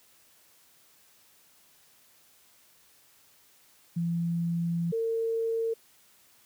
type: tone pair in turn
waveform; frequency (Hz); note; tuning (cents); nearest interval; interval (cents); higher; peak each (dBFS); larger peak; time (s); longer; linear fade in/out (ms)
sine; 169.5 / 454.2; E3 / A#4; +49 / -45; octave + perfect fourth; 1706; second; -26; neither; 3.96-4.92 / 4.92-5.74; first; 10
effects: white hiss -61 dBFS RMS until 6.45 s + high-pass 60 Hz 12 dB/octave